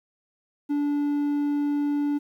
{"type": "tone", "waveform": "triangle", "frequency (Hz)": 290, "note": "D4", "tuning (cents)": -22, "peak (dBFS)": -20, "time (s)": [0.69, 2.19], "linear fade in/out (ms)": 20, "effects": ["10-bit"]}